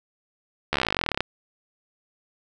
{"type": "slowing click train", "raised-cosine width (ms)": 0.3, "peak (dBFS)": -6, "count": 24, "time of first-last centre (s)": [0.73, 1.206], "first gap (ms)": 13, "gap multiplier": 1.04, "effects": []}